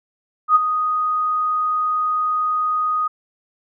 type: tone with ADSR envelope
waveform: sine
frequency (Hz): 1244.5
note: D#6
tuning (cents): 0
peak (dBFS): -7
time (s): 0.48-3.08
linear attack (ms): 74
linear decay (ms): 23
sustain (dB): -10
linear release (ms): 10
effects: none